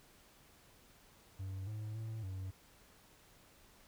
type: tone with pitch steps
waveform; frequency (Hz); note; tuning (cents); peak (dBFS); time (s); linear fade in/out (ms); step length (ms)
triangle; 95.7 / 107.4 / 111.1 / 94.6; G2 / A2 / A2 / F#2; -41 / -41 / +17 / +39; -38; 1.39-2.51; 10; 280
effects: pink hiss -64 dBFS RMS until 3.87 s